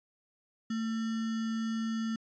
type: tone with sample-and-hold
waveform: sine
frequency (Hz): 224.2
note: A3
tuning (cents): +33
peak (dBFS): -30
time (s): 0.7-2.16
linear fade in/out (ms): 5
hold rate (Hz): 1575
effects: resampled to 16000 Hz